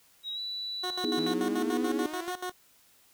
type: tone with pitch glide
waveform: sine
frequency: 3822 to 3952 Hz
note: A#7 to B7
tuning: +43 to 0 cents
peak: -33 dBFS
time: 0.23-1.35 s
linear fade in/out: 50 ms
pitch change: +57 cents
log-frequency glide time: 0.34-0.39 s
type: tone with tremolo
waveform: 15% pulse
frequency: 363.6 Hz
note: F#4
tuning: 30 cents flat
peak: -26 dBFS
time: 0.83-2.52 s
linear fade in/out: 10 ms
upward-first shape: square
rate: 6.9 Hz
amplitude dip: 80%
type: chord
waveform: sine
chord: E major seventh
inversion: second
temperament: equal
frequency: 246.9 / 311.1 / 329.6 / 415.3 Hz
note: B3 / D#4 / E4 / G#4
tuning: 0 / 0 / 0 / 0 cents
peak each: -33 dBFS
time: 1.04-2.06 s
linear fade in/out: 2 ms
type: exponential sweep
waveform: sawtooth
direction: up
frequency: 157.6 to 370 Hz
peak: -34 dBFS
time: 1.17-2.36 s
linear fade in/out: 10 ms
effects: white hiss -62 dBFS RMS until 3.13 s

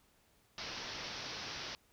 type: low-pass noise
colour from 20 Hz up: white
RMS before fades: -44 dBFS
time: 0.58-1.75 s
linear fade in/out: 0 ms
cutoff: 5800 Hz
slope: 96 dB/octave
effects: pink hiss -70 dBFS RMS until 1.92 s

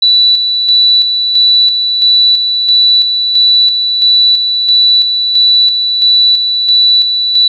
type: tone with tremolo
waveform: sine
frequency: 3957 Hz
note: B7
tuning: 3 cents sharp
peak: -4 dBFS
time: 0.02-7.48 s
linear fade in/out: 5 ms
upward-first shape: square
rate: 1.5 Hz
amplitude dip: 45%
effects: none

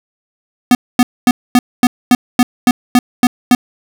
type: tone bursts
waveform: square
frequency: 246.9 Hz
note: B3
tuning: in tune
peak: -5 dBFS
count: 11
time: 0.71-3.55 s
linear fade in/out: 2 ms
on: 40 ms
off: 240 ms
effects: none

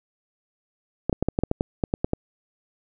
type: clicks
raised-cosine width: 2 ms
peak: -8 dBFS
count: 12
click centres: 1.096 / 1.128 / 1.226 / 1.286 / 1.389 / 1.436 / 1.514 / 1.609 / 1.838 / 1.939 / 2.045 / 2.134 s
effects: none

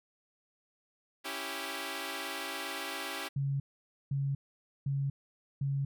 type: chord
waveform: 5% pulse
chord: C# diminished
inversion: none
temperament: equal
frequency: 277.2 / 329.6 / 392 Hz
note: C#4 / E4 / G4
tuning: 0 / 0 / 0 cents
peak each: -30 / -30 / -29 dBFS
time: 1.24-3.29 s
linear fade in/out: 20 ms
type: tone bursts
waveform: sine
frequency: 138.59 Hz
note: C#3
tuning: in tune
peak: -29 dBFS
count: 4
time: 3.36-5.85 s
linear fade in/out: 5 ms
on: 240 ms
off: 510 ms
effects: none

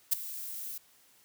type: noise with ADSR envelope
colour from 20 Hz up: violet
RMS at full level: -22 dBFS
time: 0.11-0.78 s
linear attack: 19 ms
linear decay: 9 ms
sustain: -18 dB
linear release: 5 ms
effects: white hiss -63 dBFS RMS until 1.24 s + high-pass 60 Hz 12 dB/octave

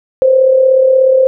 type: tone with amplitude modulation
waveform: sine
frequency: 523.3 Hz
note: C5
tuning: in tune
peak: -3 dBFS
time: 0.22-1.27 s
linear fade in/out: 0 ms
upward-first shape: sine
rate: 36.7 Hz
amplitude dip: 50%
effects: none

